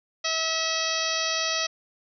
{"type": "harmonic tone", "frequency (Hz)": 646, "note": "E5", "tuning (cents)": -35, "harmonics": [1, 2, 3, 4, 5, 6, 7, 8, 9], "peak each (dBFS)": [-33, -33, -33, -33, -33, -33, -33, -33, -33], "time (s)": [0.24, 1.67], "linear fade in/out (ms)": 10, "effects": []}